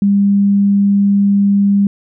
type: tone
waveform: sine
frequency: 200.3 Hz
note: G3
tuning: 38 cents sharp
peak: -8 dBFS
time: 0.02-1.87 s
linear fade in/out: 2 ms
effects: none